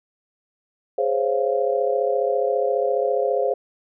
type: chord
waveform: sine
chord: Db major seventh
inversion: second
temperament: just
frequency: 415.8 / 519.7 / 554.4 / 693 Hz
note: Ab4 / C5 / Db5 / F5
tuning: +2 / -12 / 0 / -14 cents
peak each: -24 / -22 / -25 / -26 dBFS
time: 0.98-3.54 s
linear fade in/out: 5 ms
effects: none